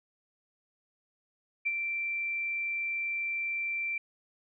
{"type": "tone with ADSR envelope", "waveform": "sine", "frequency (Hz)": 2349, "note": "D7", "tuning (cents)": 0, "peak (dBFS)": -25, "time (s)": [1.65, 3.98], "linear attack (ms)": 18, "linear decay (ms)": 40, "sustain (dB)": -5, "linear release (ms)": 4, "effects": []}